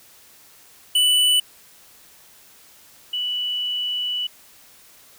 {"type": "tone pair in turn", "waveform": ["square", "sine"], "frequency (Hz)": [2976, 2960], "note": ["F#7", "F#7"], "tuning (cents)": [9, 0], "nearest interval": "unison", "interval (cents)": 9, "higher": "first", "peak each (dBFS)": [-15, -22], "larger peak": "first", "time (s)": [[0.95, 1.4], [3.13, 4.27]], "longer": "second", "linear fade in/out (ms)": 5, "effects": ["white hiss -50 dBFS RMS until 5.18 s"]}